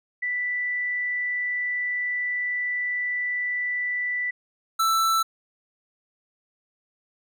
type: tone pair in turn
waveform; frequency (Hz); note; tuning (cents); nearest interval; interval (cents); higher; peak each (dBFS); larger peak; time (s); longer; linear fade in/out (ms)
sine / square; 1975.5 / 1325.7; B6 / E6; 0 / +9; perfect fifth; 691; first; -24 / -20; second; 0.22-4.31 / 4.79-5.23; first; 10
effects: none